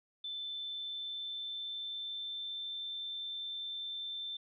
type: tone with pitch glide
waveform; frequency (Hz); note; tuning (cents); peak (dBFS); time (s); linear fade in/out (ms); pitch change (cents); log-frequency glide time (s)
sine; 3528 to 3555; A7 to A7; +4 to +17; -38; 0.24-4.37; 5; +13; 0.35-2.76
effects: none